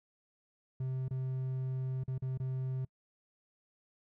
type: tone with dropouts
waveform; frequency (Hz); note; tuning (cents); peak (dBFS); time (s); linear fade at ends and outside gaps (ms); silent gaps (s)
triangle; 130.3; C3; -7; -31; 0.8-2.85; 5; 1.083-1.108 / 2.037-2.079 / 2.181-2.221 / 2.376-2.399
effects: noise-tail reverb RT60 0.1 s tail -26 dB re dry